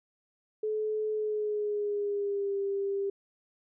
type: tone with pitch glide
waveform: sine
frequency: 429.9 to 396.5 Hz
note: A4 to G4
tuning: -40 to +20 cents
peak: -28 dBFS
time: 0.63-3.1 s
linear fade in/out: 5 ms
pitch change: -140 cents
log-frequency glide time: 1.12-2.58 s
effects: none